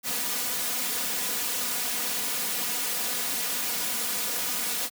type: noise with comb filter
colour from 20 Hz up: white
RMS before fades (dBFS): -29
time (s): 0.03-4.9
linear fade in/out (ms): 50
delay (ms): 4.1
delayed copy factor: +0.8
effects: high-pass 100 Hz 12 dB/octave